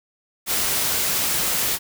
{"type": "noise", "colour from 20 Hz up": "white", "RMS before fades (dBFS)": -22, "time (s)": [0.46, 1.79], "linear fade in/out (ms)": 50, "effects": []}